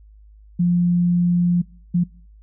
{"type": "tone bursts at uneven times", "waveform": "sine", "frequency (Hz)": 175.2, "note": "F3", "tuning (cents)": 6, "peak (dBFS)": -14, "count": 2, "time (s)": [[0.59, 1.62], [1.94, 2.04]], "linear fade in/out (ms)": 10, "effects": ["noise-tail reverb RT60 0.6 s tail -26 dB re dry", "added 52 Hz sine -44 dBFS peak until 2.42 s"]}